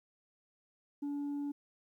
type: tone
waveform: sine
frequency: 286.9 Hz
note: D4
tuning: 40 cents flat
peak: -32 dBFS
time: 1.02-1.52 s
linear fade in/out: 10 ms
effects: tanh soft clip ceiling -34 dBFS + 12-bit

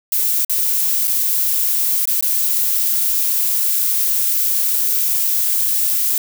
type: noise with dropouts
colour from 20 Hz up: violet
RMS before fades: -17 dBFS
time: 0.12-6.18 s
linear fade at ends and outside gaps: 2 ms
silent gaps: 0.448-0.496 / 1.073-1.077 / 2.055-2.074 / 2.209-2.225 s
effects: none

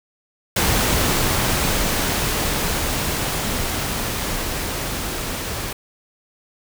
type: noise with level ramp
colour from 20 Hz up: pink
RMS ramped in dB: -18 to -27 dBFS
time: 0.56-5.73 s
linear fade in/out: 5 ms
effects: none

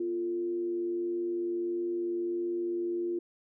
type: tone with frequency modulation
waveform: sine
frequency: 347.6 Hz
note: F4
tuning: 8 cents flat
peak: -29 dBFS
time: 0-3.19 s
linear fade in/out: 5 ms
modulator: 98.5 Hz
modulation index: 0.26
effects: none

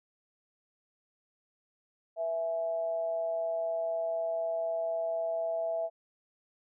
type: tone with amplitude modulation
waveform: sine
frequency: 660 Hz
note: E5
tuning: 2 cents sharp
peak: -27 dBFS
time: 2.16-5.9 s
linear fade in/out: 50 ms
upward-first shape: sine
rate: 176 Hz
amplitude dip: 50%
effects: none

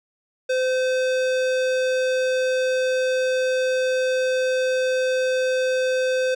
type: tone with hard clipping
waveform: sine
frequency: 514 Hz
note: C5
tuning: 31 cents flat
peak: -21 dBFS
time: 0.49-6.35 s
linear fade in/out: 10 ms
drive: 18 dB
effects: none

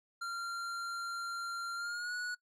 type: tone with pitch glide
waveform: square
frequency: 1382 to 1464.2 Hz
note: F6 to F#6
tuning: -19 to -19 cents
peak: -37 dBFS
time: 0.21-2.35 s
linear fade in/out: 10 ms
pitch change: +100 cents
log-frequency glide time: 1.75-2.14 s
effects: noise-tail reverb RT60 0.1 s tail -20 dB re dry + low-pass 8000 Hz 12 dB/octave

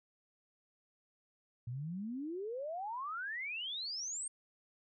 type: exponential sweep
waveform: sine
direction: up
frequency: 114.6 to 8770 Hz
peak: -38 dBFS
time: 1.67-4.28 s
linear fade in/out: 5 ms
effects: none

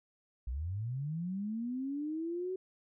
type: linear sweep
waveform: sine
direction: up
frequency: 55.6 to 378.6 Hz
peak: -34 dBFS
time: 0.47-2.56 s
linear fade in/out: 5 ms
effects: none

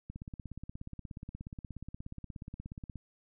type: click train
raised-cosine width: 5 ms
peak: -30 dBFS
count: 49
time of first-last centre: 0.1-2.957 s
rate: 16.8 Hz
effects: none

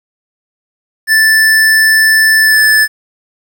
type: tone with pitch glide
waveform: square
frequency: 1760 to 1742.8 Hz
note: A6 to A6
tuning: 0 to -17 cents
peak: -6 dBFS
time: 1.07-2.88 s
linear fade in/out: 50 ms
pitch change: -17 cents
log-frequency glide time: 2.39-2.62 s
effects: 7-bit

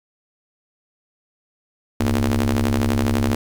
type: ring-modulated tone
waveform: sawtooth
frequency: 68 Hz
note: C#2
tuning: 33 cents flat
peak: -10 dBFS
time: 2-3.35 s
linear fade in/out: 5 ms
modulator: 164 Hz
effects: 7-bit

